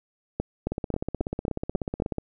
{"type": "two click trains", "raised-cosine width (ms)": 2, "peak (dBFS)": [-12, -15], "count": [7, 25], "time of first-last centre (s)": [[0.4, 2.022], [0.72, 2.183]], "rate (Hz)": [3.7, 16.4], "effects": []}